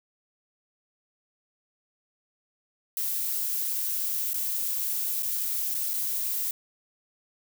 violet noise with dropouts, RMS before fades -29 dBFS, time 2.97-6.51 s, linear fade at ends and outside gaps 1 ms, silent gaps 4.333-4.342 / 5.224-5.231 / 5.744-5.749 / 5.935-5.939 s, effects none

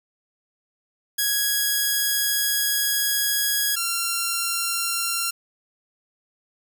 5% pulse tone pair in turn, 1659 / 1372.4 Hz, G#6 / F6, -2 / -31 cents, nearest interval minor third, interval 329 cents, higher first, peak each -9 / -11 dBFS, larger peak first, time 1.18-3.76 / 3.76-5.31 s, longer first, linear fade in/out 10 ms, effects none

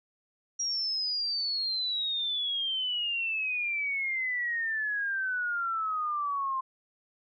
sine exponential sweep, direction down, 5700 to 1046.5 Hz, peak -28 dBFS, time 0.59-6.61 s, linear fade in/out 10 ms, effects none

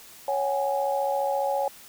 sine chord, C# suspended fourth, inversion none, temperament equal with one note detuned, 554.4 / 756 / 830.6 Hz, C#5 / F#5 / G#5, 0 / +37 / 0 cents, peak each -26 / -31 / -27 dBFS, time 0.28-1.68 s, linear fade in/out 2 ms, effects white hiss -48 dBFS RMS until 1.88 s

